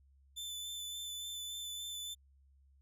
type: tone with vibrato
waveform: sawtooth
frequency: 3520 Hz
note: A7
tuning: in tune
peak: -38 dBFS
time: 0.36-2.15 s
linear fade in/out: 20 ms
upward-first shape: sine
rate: 3.5 Hz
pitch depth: 14 cents each way
effects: added 68 Hz sine -63 dBFS peak until 2.81 s